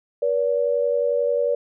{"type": "tone pair together", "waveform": "sine", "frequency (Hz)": [481.8, 573], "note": ["B4", "D5"], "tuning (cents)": [-43, -43], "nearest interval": "minor third", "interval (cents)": 300, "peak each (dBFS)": -21, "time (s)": [0.22, 1.55], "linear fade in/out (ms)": 5, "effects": []}